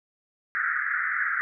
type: band-pass noise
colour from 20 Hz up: pink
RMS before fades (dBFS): -27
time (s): 0.55-1.41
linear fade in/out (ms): 0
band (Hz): 1300 to 2000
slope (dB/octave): 96
effects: none